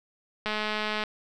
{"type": "click train", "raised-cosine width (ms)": 0.3, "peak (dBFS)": -14, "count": 124, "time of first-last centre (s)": [0.46, 1.037], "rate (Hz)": 213, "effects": []}